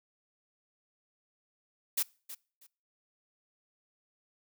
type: noise with echo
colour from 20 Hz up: blue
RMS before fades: -29 dBFS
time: 1.97-2.03 s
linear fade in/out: 10 ms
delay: 320 ms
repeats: 2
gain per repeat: -14 dB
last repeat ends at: 2.67 s
effects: noise-tail reverb RT60 0.4 s tail -24 dB re dry